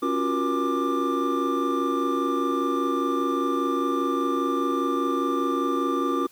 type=tone cluster; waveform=triangle; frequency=275.4 / 347.7 / 372.7 / 476.3 / 1184 Hz; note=C#4 / F4 / F#4 / A#4 / D6; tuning=-11 / -8 / +13 / +37 / +14 cents; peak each=-25 / -26 / -30 / -30 / -25 dBFS; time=0.02-6.27 s; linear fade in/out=10 ms; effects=white hiss -55 dBFS RMS until 6.31 s